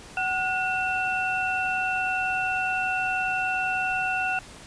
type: tone cluster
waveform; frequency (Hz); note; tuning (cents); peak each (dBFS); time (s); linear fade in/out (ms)
sine; 752 / 1451 / 2695; F#5 / F#6 / E7; +28 / -34 / +38; -28; 0.17-4.39; 2
effects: pink hiss -45 dBFS RMS until 4.66 s + resampled to 22050 Hz